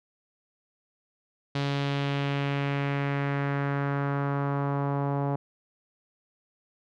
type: tone with low-pass filter sweep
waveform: sawtooth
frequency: 140.8 Hz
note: C#3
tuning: 27 cents sharp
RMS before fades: -28 dBFS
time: 1.55-5.36 s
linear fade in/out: 5 ms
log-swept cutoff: 4000 to 850 Hz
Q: 1.9
effects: none